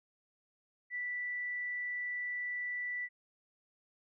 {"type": "tone", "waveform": "sine", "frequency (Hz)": 1969, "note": "B6", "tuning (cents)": -6, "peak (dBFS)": -35, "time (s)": [0.9, 3.09], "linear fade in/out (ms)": 50, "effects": []}